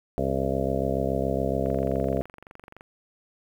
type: harmonic tone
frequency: 67.1 Hz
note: C2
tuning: 44 cents sharp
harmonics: 1 / 2 / 3 / 4 / 6 / 7 / 8 / 9 / 10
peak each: -32 / -32 / -32 / -32 / -32 / -32 / -32 / -32 / -32 dBFS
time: 0.18-2.22 s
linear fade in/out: 0 ms
type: click train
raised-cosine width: 0.5 ms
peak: -29 dBFS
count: 28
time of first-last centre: 1.66-2.809 s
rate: 23.5 Hz
effects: 9-bit